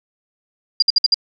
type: tone bursts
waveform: sine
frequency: 4800 Hz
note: D8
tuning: 37 cents sharp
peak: -9 dBFS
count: 5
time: 0.8-1.144 s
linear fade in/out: 5 ms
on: 24 ms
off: 56 ms
effects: none